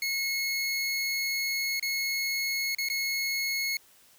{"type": "tone with dropouts", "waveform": "25% pulse", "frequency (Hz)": 2177, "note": "C#7", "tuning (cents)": -32, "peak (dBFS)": -24, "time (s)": [0.02, 3.77], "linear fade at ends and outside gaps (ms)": 2, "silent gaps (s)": [[1.797, 1.826], [2.749, 2.784], [2.887, 2.899]], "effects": ["white hiss -59 dBFS RMS until 4.18 s"]}